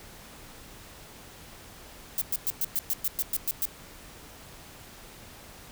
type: noise bursts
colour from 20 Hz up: violet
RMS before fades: -27 dBFS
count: 11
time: 2.18-3.654 s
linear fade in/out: 0 ms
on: 34 ms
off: 110 ms
effects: pink hiss -48 dBFS RMS until 5.71 s